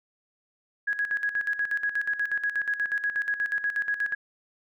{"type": "tone with tremolo", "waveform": "sine", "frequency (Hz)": 1662, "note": "G#6", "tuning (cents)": 1, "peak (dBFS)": -23, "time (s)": [0.87, 4.15], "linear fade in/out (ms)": 10, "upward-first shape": "square", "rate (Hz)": 8.3, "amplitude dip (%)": 70, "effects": []}